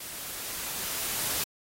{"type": "noise with level ramp", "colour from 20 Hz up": "white", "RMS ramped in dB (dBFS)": [-40, -29], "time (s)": [0, 1.44], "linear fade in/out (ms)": 5, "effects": ["AAC 48 kbps"]}